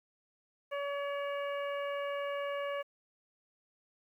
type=harmonic tone; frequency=567 Hz; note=C#5; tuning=39 cents sharp; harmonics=1 / 2 / 3 / 4 / 5; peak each=-35 / -41 / -45 / -47 / -49 dBFS; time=0.71-2.83 s; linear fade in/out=20 ms; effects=11-bit